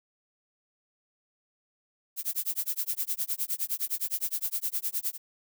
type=noise with tremolo; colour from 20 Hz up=violet; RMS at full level=-28 dBFS; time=2.16-5.18 s; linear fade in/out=50 ms; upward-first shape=sine; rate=9.7 Hz; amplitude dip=100%; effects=none